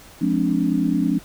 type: chord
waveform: sine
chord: D half-diminished seventh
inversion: first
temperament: just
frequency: 176.2 / 211.4 / 264.3 / 293.7 Hz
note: F3 / Ab3 / C4 / D4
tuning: +16 / +31 / +18 / 0 cents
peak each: -23 / -24 / -22 / -22 dBFS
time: 0.21-1.19 s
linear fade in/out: 10 ms
effects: pink hiss -45 dBFS RMS until 1.24 s